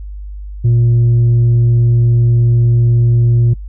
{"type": "tone with tanh clipping", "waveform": "sine", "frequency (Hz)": 118.2, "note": "A#2", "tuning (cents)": 24, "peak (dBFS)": -8, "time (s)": [0.64, 3.54], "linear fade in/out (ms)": 10, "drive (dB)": 2, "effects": ["noise-tail reverb RT60 0.1 s tail -26 dB re dry", "added 50 Hz sine -24 dBFS peak until 3.68 s"]}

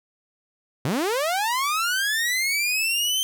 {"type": "linear sweep", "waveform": "sawtooth", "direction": "up", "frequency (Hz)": [114.3, 3136], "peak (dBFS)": -18, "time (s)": [0.85, 3.23], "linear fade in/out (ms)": 0, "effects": []}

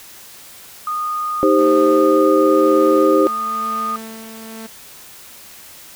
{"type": "tone", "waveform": "sine", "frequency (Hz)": 1230, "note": "D#6", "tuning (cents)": -20, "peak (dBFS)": -19, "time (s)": [0.87, 3.96], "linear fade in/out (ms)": 2}
{"type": "chord", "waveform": "sine", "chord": "C minor", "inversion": "first", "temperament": "equal with one note detuned", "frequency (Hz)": [311.1, 395, 523.3], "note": ["Eb4", "G4", "C5"], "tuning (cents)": [0, 13, 0], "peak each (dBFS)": -15, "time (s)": [1.43, 3.27], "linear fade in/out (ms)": 0}
{"type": "tone with tremolo", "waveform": "sawtooth", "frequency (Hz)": 223, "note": "A3", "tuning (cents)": 23, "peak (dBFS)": -25, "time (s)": [1.58, 4.67], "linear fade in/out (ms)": 10, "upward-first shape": "sine", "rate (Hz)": 1, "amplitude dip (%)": 45}
{"effects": ["white hiss -40 dBFS RMS until 5.95 s"]}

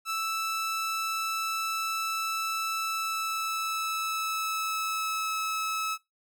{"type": "tone with pitch glide", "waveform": "sawtooth", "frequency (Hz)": [1318.5, 1298.1], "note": ["E6", "E6"], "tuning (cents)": [0, -27], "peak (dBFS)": -25, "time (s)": [0.05, 5.98], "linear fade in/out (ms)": 50, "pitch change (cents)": -27, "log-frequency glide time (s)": [2.8, 5.28], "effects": ["noise-tail reverb RT60 0.2 s tail -21 dB re dry"]}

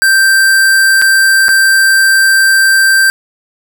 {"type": "tone with dropouts", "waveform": "square", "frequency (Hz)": 1568, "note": "G6", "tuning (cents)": 0, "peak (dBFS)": -6, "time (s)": [0.02, 3.1], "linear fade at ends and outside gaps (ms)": 0, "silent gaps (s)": [[1.016, 1.021], [1.483, 1.49]], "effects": []}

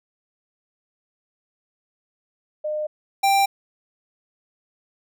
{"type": "tone pair in turn", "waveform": ["sine", "square"], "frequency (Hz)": [608, 787.8], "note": ["D#5", "G5"], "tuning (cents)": [-40, 8], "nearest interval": "major third", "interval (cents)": 448, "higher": "second", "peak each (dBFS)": [-23, -16], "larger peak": "second", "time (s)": [[2.64, 2.87], [3.23, 3.46]], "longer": "neither", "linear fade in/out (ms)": 10, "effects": []}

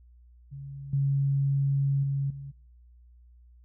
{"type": "tone with level steps", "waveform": "sine", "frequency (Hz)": 138.59, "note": "C#3", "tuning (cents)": 0, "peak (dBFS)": [-37, -22, -25, -37], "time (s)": [0.51, 2.52], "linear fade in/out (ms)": 20, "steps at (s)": [0.93, 2.03, 2.3], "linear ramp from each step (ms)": 5, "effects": ["noise-tail reverb RT60 0.6 s tail -25 dB re dry", "added 60 Hz sine -52 dBFS peak until 3.64 s"]}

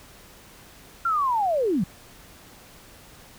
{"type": "linear sweep", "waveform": "sine", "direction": "down", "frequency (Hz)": [1396.9, 155.56], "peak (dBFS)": -20, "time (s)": [1.05, 1.84], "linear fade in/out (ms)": 5, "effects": ["pink hiss -49 dBFS RMS until 3.38 s"]}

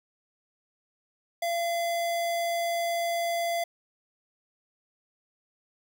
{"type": "tone", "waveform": "square", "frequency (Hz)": 682, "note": "F5", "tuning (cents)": -41, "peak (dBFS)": -27, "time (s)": [1.42, 3.64], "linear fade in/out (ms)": 5, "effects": []}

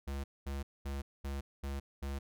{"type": "tone bursts", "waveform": "square", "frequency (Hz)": 69.3, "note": "C#2", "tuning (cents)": 0, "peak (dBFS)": -37, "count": 6, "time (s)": [0.07, 2.19], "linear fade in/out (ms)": 10, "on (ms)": 170, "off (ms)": 220, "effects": []}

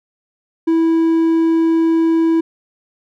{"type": "tone", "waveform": "triangle", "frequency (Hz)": 327.6, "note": "E4", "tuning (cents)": -11, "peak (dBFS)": -9, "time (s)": [0.67, 2.41], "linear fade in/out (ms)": 10, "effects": []}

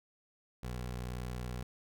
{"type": "tone", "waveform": "20% pulse", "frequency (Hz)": 61.4, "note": "B1", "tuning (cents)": -9, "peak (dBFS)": -33, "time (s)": [0.63, 1.63], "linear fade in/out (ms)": 5, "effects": []}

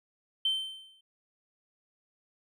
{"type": "tone with exponential decay", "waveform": "triangle", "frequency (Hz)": 3100, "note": "G7", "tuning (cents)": -20, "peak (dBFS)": -20, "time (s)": [0.45, 1.01], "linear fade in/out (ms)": 5, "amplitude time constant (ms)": 120, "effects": ["tanh soft clip ceiling -22 dBFS"]}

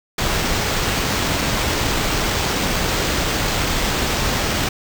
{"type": "noise with sample-and-hold", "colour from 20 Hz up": "pink", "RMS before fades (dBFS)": -20, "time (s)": [0.18, 4.69], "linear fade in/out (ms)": 5, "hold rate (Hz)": 11025, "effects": []}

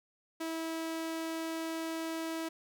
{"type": "tone", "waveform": "sawtooth", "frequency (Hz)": 325.2, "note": "E4", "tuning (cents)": -23, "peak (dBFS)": -31, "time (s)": [0.4, 2.49], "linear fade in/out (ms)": 10, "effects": []}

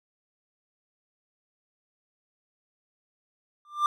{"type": "tone with exponential growth", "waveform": "triangle", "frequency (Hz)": 1189, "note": "D6", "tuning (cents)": 21, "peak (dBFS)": -15, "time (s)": [3.65, 3.86], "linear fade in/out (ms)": 1, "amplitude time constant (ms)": 44, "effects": []}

